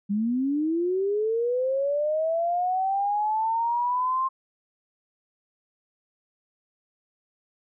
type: linear sweep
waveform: sine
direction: up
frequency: 196 to 1063 Hz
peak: -22 dBFS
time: 0.09-4.29 s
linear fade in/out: 20 ms
effects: none